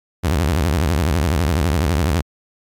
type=tone with vibrato; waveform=sawtooth; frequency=79.1 Hz; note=D#2; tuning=29 cents sharp; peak=-11 dBFS; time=0.23-2.22 s; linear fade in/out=20 ms; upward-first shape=sine; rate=12 Hz; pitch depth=280 cents each way; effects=MP3 96 kbps